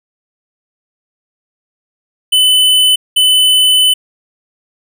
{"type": "tone bursts at uneven times", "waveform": "square", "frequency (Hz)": 3014, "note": "F#7", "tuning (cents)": 31, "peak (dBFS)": -7, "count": 2, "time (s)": [[2.32, 2.96], [3.16, 3.94]], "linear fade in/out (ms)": 10, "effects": []}